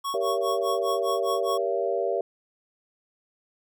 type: tone with tremolo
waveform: square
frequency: 1108 Hz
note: C#6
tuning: 1 cent flat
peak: -27 dBFS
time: 0.04-1.58 s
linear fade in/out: 10 ms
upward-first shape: sine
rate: 4.9 Hz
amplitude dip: 100%
type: chord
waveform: sine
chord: G diminished seventh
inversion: none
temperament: just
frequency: 392 / 470.4 / 564.5 / 677.4 Hz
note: G4 / Bb4 / Db5 / Fb5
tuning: 0 / +16 / +31 / +47 cents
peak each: -29 dBFS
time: 0.14-2.21 s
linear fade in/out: 2 ms
effects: none